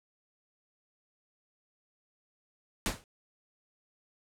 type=noise with exponential decay; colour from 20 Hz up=pink; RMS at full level=-26 dBFS; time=2.86-3.04 s; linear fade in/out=0 ms; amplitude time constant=39 ms; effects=low-pass 11000 Hz 12 dB/octave